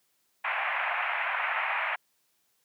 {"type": "band-pass noise", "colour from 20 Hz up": "white", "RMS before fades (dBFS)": -30, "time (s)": [0.44, 1.96], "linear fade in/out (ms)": 10, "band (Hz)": [660, 2500], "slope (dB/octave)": 48, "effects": ["white hiss -72 dBFS RMS until 2.64 s", "high-pass 100 Hz 12 dB/octave"]}